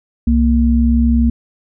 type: tone pair together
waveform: sine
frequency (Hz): 65.41 / 233.1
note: C2 / A#3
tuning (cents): 0 / 0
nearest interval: octave + minor seventh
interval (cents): 2200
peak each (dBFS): -12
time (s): 0.27-1.3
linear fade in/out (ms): 5
effects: none